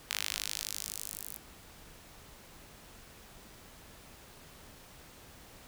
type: tone with high-pass filter sweep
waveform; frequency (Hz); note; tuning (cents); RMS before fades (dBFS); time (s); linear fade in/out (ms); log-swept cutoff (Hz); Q
sawtooth; 51.91; G#1; 0; -39; 0.1-1.37; 5; 2400 to 12000; 0.98
effects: pink hiss -54 dBFS RMS until 5.67 s